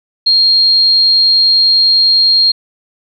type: tone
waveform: sine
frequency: 4230 Hz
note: C8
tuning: 18 cents sharp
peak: -6 dBFS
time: 0.26-2.52 s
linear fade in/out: 10 ms
effects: none